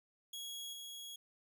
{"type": "tone with level steps", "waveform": "sawtooth", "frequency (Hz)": 3322, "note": "G#7", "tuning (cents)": 0, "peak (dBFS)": [-40, -43], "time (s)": [0.33, 1.16], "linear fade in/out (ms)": 5, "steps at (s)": 0.73, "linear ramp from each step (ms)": 2, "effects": []}